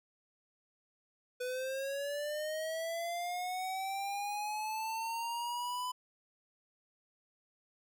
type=linear sweep; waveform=square; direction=up; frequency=494.5 to 1005 Hz; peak=-36 dBFS; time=1.4-5.92 s; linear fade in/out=10 ms; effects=none